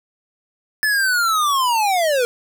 square linear sweep, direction down, 1749 to 466.2 Hz, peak -16 dBFS, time 0.83-2.25 s, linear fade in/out 0 ms, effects none

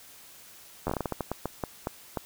slowing click train, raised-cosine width 1 ms, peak -15 dBFS, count 15, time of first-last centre 0.87-2.173 s, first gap 11 ms, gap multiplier 1.29, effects white hiss -51 dBFS RMS until 2.25 s

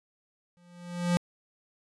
square tone with exponential growth, 175.2 Hz, F3, 6 cents sharp, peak -21 dBFS, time 0.57-1.17 s, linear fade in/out 0 ms, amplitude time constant 130 ms, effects resampled to 24000 Hz

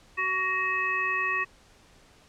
harmonic tone with a mistuned harmonic, 374.3 Hz, F#4, 20 cents sharp, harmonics 1 / 3 / 5 / 7, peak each -40 / -30 / -28 / -30 dBFS, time 0.17-1.45 s, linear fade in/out 20 ms, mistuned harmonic 7, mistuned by -26 cents, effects pink hiss -57 dBFS RMS until 2.28 s + low-pass 8000 Hz 12 dB/octave

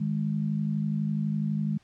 sine tone pair together, 155.56 / 207.6 Hz, D#3 / G#3, 0 / 0 cents, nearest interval perfect fourth, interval 500 cents, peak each -28 dBFS, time 0-1.78 s, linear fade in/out 10 ms, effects pink hiss -63 dBFS RMS until 1.83 s + low-pass 6000 Hz 12 dB/octave

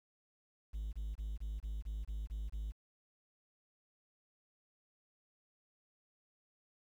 triangle tone bursts, 52.5 Hz, G#1, 19 cents sharp, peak -35 dBFS, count 9, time 0.73-2.722 s, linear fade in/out 20 ms, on 200 ms, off 24 ms, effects tanh soft clip ceiling -31 dBFS + 11-bit

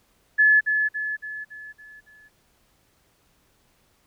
sine tone with echo, 1718 Hz, A6, 42 cents flat, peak -13 dBFS, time 0.38-0.61 s, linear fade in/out 20 ms, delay 280 ms, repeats 6, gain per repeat -6 dB, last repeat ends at 2.29 s, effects pink hiss -64 dBFS RMS until 4.06 s

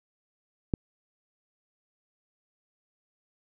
click, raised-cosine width 3 ms, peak -12 dBFS, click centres 0.738 s, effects none

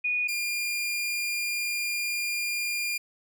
sine / sawtooth tone pair in turn, 2463 / 2407 Hz, D#7 / D7, -18 / +42 cents, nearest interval unison, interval 40 cents, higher first, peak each -24 dBFS, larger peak neither, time 0.04-0.28 / 0.28-2.98 s, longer second, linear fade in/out 10 ms, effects none

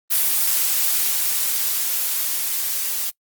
blue noise with level ramp, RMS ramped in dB -18 to -24 dBFS, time 0.1-3.11 s, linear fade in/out 20 ms, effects noise-tail reverb RT60 0.1 s tail -25 dB re dry + Opus 32 kbps

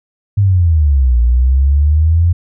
sine exponential two-way sweep, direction down then up, 103.83 to 58.2 to 87.9 Hz, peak -7 dBFS, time 0.37-2.33 s, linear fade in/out 10 ms, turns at 1.2 s, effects none

